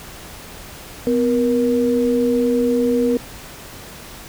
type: tone pair together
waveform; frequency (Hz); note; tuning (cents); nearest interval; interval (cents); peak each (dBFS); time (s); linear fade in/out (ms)
sine; 251.3 / 474.4; B3 / A#4; +30 / +30; major seventh; 1100; -17 / -17; 1.07-3.17; 0
effects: pink hiss -37 dBFS RMS until 4.28 s